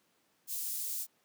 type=high-pass noise; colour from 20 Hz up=white; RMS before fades=-37 dBFS; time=0.47-1.07 s; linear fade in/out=50 ms; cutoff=6900 Hz; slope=12 dB/octave; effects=pink hiss -72 dBFS RMS until 1.24 s + high-pass 200 Hz 12 dB/octave